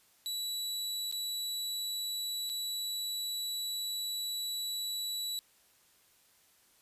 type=tone with dropouts; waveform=sawtooth; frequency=3933 Hz; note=B7; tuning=8 cents flat; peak=-31 dBFS; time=0.26-5.39 s; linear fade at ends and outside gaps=0 ms; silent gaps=1.114-1.125 / 2.493-2.498 s; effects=white hiss -66 dBFS RMS until 6.81 s + resampled to 32000 Hz